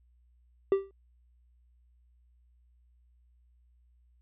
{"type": "tone with exponential decay", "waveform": "triangle", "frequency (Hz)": 390.9, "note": "G4", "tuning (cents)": -5, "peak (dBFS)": -16, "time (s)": [0.72, 0.91], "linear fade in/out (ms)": 1, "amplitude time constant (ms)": 41, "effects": ["added 60 Hz sine -61 dBFS peak until 4.21 s", "resampled to 8000 Hz"]}